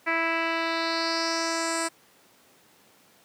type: tone with low-pass filter sweep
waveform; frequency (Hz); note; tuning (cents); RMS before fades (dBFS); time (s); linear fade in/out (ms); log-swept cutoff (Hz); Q
10% pulse; 329.6; E4; 0; -27; 0.06-1.89; 20; 2200 to 8600; 3.7
effects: pink hiss -58 dBFS RMS until 3.24 s + high-pass 200 Hz 12 dB/octave